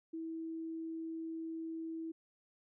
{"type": "tone", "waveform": "sine", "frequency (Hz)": 325.3, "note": "E4", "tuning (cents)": -23, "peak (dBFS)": -39, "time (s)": [0.13, 2.12], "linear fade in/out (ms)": 10, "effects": []}